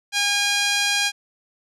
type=tone with band-pass filter; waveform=5% pulse; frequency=813 Hz; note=G#5; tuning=37 cents flat; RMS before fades=-21 dBFS; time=0.12-1.12 s; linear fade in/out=50 ms; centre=2400 Hz; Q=0.67; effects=none